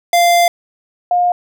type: tone pair in turn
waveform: square / sine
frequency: 694 / 711 Hz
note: F5 / F5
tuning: -11 / +31 cents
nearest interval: unison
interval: 42 cents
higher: second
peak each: -9 / -10 dBFS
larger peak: first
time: 0.13-0.48 / 1.11-1.32 s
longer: first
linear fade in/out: 2 ms
effects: none